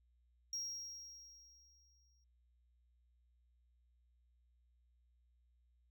triangle tone with exponential decay, 5610 Hz, F8, 7 cents sharp, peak -37 dBFS, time 0.53-2.24 s, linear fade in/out 2 ms, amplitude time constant 370 ms, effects added 60 Hz sine -70 dBFS peak until 5.9 s

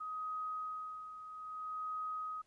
sine tone with tremolo, 1258 Hz, D#6, 19 cents sharp, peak -37 dBFS, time 0-2.42 s, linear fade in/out 10 ms, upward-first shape sine, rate 0.62 Hz, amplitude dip 65%, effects pink hiss -75 dBFS RMS until 2.46 s + resampled to 24000 Hz

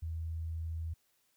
sine tone, 81.4 Hz, E2, 21 cents flat, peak -35 dBFS, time 0.02-0.94 s, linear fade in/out 10 ms, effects white hiss -74 dBFS RMS until 1.36 s

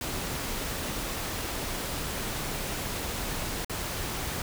pink noise with dropouts, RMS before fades -33 dBFS, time 0.01-4.42 s, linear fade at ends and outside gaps 2 ms, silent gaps 3.647-3.696 s, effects none

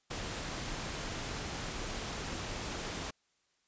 pink noise, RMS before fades -39 dBFS, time 0.1-3.11 s, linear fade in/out 10 ms, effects white hiss -75 dBFS RMS until 3.67 s + resampled to 16000 Hz

